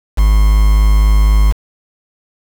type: tone with quantisation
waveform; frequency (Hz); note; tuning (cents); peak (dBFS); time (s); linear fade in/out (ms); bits
triangle; 52; G#1; +3; -4; 0.17-1.53; 20; 4
effects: none